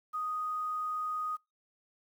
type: tone with quantisation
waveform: sine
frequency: 1244.5 Hz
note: D#6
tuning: in tune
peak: -32 dBFS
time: 0.13-1.37 s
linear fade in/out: 20 ms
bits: 10
effects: noise-tail reverb RT60 0.2 s tail -24 dB re dry